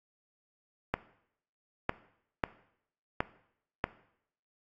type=clicks; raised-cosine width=0.5 ms; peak=-12 dBFS; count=5; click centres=0.94 / 1.894 / 2.438 / 3.205 / 3.841 s; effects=noise-tail reverb RT60 0.7 s tail -17 dB re dry + AAC 48 kbps